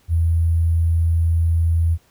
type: tone with sample-and-hold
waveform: sine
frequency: 83 Hz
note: E2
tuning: 12 cents sharp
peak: -14 dBFS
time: 0.08-1.98 s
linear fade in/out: 50 ms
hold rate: 11025 Hz
effects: pink hiss -58 dBFS RMS until 2.1 s